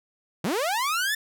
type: linear sweep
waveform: sawtooth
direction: up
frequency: 142.9 to 1796 Hz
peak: -20 dBFS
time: 0.44-1.15 s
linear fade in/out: 5 ms
effects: none